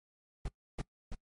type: noise bursts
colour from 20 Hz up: brown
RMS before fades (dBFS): -35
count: 3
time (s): 0.45-1.149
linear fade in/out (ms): 5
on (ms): 33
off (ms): 300
effects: noise-tail reverb RT60 0.1 s tail -22 dB re dry + MP3 48 kbps